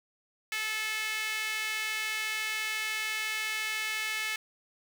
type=tone with high-pass filter; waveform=sawtooth; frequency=434.1 Hz; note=A4; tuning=23 cents flat; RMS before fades=-33 dBFS; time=0.52-4.36 s; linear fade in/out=2 ms; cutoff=2100 Hz; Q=2.5; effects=none